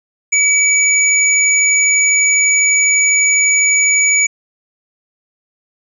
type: tone pair together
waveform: sine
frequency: 2290 / 6862 Hz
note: D7 / A8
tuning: -44 / -44 cents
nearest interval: octave + perfect fifth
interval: 1900 cents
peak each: -12 dBFS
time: 0.32-4.27 s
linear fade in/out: 10 ms
effects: none